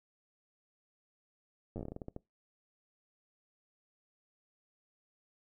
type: slowing click train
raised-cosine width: 2 ms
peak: -28 dBFS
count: 13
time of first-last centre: 1.76-2.164 s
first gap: 9 ms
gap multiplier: 1.22
effects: noise-tail reverb RT60 0.2 s tail -23 dB re dry